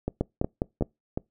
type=two click trains; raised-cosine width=2 ms; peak=-14 / -11 dBFS; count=4 / 4; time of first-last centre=0.08-1.175 / 0.21-0.823 s; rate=2.74 / 4.89 Hz; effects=noise-tail reverb RT60 0.2 s tail -25 dB re dry